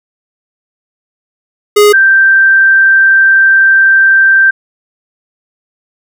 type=tone pair in turn; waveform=square / sine; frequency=415.3 / 1568 Hz; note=G#4 / G6; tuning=0 / 0 cents; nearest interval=octave + major seventh; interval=2300 cents; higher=second; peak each=-3 dBFS; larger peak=neither; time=1.76-1.93 / 1.93-4.51 s; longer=second; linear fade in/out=10 ms; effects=none